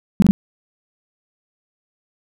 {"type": "tone bursts", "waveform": "sine", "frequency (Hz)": 197.5, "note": "G3", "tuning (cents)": 13, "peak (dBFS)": -7, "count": 3, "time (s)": [0.2, 0.31], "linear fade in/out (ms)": 0, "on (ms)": 22, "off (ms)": 22, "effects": []}